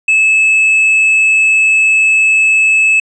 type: tone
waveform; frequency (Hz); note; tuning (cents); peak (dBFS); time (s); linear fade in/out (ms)
triangle; 2603; E7; -22; -5; 0.08-3; 5
effects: resampled to 24000 Hz